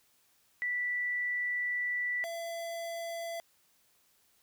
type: tone pair in turn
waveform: sine / square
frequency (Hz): 1966 / 673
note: B6 / E5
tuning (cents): -8 / +36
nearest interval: octave + perfect fifth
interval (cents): 1856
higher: first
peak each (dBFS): -30 / -37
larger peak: first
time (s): 0.62-2.24 / 2.24-3.4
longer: first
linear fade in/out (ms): 0
effects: white hiss -69 dBFS RMS until 4.42 s